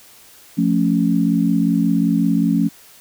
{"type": "chord", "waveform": "sine", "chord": "F augmented", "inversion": "none", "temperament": "equal", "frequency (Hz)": [174.61, 220, 277.2], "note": ["F3", "A3", "C#4"], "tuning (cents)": [0, 0, 0], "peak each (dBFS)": -18, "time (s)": [0.57, 2.69], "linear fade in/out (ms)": 20, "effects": ["white hiss -46 dBFS RMS until 3 s"]}